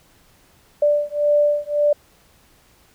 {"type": "beating tone pair", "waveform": "sine", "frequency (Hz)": [587.3, 589.1], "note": ["D5", "D5"], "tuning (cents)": [0, 5], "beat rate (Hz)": 1.8, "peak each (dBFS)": -18, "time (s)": [0.82, 1.93], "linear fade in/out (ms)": 5, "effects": ["pink hiss -55 dBFS RMS until 2.94 s"]}